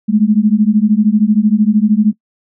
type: beating tone pair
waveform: sine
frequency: 205.9 / 218.9 Hz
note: G#3 / A3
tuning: -15 / -9 cents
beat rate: 13 Hz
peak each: -11 dBFS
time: 0.08-2.13 s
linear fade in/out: 20 ms
effects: noise-tail reverb RT60 0.1 s tail -25 dB re dry